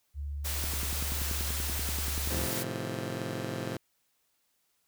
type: tone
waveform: sine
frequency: 71.8 Hz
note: D2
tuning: 39 cents flat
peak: -33 dBFS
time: 0.14-2.49 s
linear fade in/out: 50 ms
type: noise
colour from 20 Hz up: white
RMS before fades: -35 dBFS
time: 0.44-2.64 s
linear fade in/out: 20 ms
type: click train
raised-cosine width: 3 ms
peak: -26 dBFS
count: 19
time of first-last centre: 0.64-2.371 s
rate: 10.4 Hz
type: chord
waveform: 15% pulse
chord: F dominant seventh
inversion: first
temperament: just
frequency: 109.13 / 130.96 / 157.15 / 174.61 Hz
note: A2 / C3 / Eb3 / F3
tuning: -14 / +2 / +18 / 0 cents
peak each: -32 / -32 / -36 / -34 dBFS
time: 2.3-3.77 s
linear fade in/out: 5 ms
effects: white hiss -74 dBFS RMS until 4.87 s